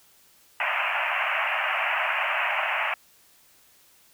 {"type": "band-pass noise", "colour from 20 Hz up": "white", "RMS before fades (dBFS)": -26, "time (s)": [0.6, 2.94], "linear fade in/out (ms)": 2, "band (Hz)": [600, 2800], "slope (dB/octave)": 96, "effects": ["white hiss -58 dBFS RMS until 4.13 s"]}